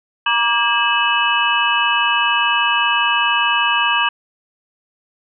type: tone cluster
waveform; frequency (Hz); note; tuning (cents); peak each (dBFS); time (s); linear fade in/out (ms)
sine; 945 / 1170 / 1623 / 2603 / 2946; A#5 / D6 / G#6 / E7 / F#7; +23 / -7 / -40 / -22 / -8; -20; 0.26-4.09; 5
effects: none